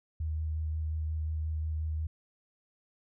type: tone with vibrato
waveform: sine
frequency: 78.3 Hz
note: D#2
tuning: 11 cents sharp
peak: -30 dBFS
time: 0.2-2.07 s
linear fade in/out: 5 ms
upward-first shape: square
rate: 5.6 Hz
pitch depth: 11 cents each way
effects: none